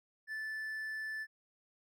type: tone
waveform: triangle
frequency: 1752 Hz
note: A6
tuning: 8 cents flat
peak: -36 dBFS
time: 0.27-1.27 s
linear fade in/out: 50 ms
effects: none